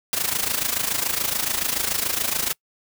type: noise with amplitude modulation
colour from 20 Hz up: white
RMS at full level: -21 dBFS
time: 0.13-2.53 s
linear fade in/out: 0 ms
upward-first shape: sine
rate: 27 Hz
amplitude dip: 75%
effects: noise-tail reverb RT60 0.1 s tail -25 dB re dry